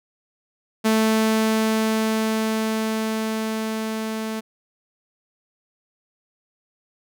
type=tone with level ramp; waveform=sawtooth; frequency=220 Hz; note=A3; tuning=in tune; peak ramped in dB=-12 to -22 dBFS; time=0.84-4.41 s; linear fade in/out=20 ms; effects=none